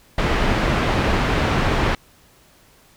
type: low-pass noise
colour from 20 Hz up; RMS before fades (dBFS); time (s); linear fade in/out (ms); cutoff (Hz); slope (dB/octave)
pink; -19; 0.18-1.95; 2; 2600; 12
effects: pink hiss -53 dBFS RMS until 2.96 s